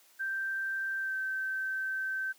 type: tone with pitch glide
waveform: sine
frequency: 1568 to 1547.3 Hz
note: G6 to G6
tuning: 0 to -23 cents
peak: -31 dBFS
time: 0.19-2.33 s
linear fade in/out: 20 ms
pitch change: -23 cents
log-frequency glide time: 0.99-1.15 s
effects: white hiss -62 dBFS RMS until 2.38 s + high-pass 300 Hz 12 dB/octave